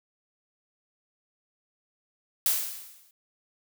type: noise with exponential decay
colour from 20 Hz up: blue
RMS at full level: -22 dBFS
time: 2.46-3.11 s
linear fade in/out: 1 ms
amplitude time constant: 140 ms
effects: none